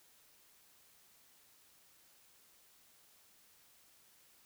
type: silence
effects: white hiss -66 dBFS RMS until 4.45 s